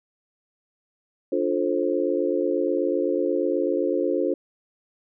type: chord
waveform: sine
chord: D minor seventh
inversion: none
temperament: just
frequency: 293.7 / 352.4 / 440.5 / 528.6 Hz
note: D4 / F4 / A4 / C5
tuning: 0 / +16 / +2 / +18 cents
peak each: -27 / -25 / -27 / -26 dBFS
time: 1.32-4.34 s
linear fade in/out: 5 ms
effects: none